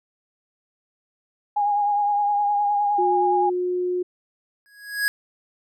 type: tone with vibrato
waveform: sine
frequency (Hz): 821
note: G#5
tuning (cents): -20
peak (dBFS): -18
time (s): 1.56-3.5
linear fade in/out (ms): 10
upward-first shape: sine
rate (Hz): 9.7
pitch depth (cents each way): 27
type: tone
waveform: sine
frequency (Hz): 360.3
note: F#4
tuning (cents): -46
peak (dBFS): -21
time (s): 2.98-4.03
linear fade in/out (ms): 10
type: tone with exponential growth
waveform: square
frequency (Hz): 1661.2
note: G#6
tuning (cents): 0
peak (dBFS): -17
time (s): 4.66-5.08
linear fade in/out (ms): 0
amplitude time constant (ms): 91
effects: none